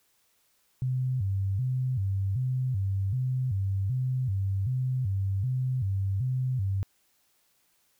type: tone with vibrato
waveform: sine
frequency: 111.8 Hz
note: A2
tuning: 28 cents sharp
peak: -25 dBFS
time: 0.82-6.83 s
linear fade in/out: 0 ms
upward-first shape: square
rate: 1.3 Hz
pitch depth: 240 cents each way
effects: white hiss -69 dBFS RMS until 7.99 s